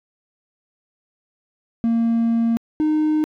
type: tone pair in turn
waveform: triangle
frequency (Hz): 230.4 / 307.5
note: A#3 / D#4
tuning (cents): -20 / -20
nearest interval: perfect fourth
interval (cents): 500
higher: second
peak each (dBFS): -13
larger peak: neither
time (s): 1.84-2.57 / 2.8-3.24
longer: first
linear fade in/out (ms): 0
effects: tanh soft clip ceiling -9 dBFS